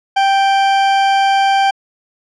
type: tone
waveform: 40% pulse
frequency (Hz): 784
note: G5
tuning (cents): 0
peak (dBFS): -9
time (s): 0.16-1.71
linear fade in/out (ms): 10
effects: low-pass 4000 Hz 12 dB/octave